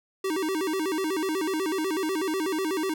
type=tone with vibrato; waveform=square; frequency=346.2 Hz; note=F4; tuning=15 cents flat; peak=-26 dBFS; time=0.24-2.94 s; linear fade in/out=5 ms; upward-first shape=square; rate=8.1 Hz; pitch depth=180 cents each way; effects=none